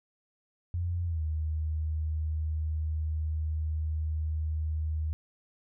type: tone with pitch glide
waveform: sine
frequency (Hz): 87 to 77.96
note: F2 to D#2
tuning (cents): -6 to +4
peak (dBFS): -28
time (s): 0.74-5.13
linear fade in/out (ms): 0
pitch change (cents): -190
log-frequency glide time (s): 1.05-1.22
effects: none